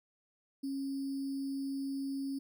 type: tone with sample-and-hold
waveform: sine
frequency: 273.5 Hz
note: C#4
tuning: 23 cents flat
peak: -34 dBFS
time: 0.63-2.39 s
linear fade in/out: 10 ms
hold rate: 4900 Hz
effects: none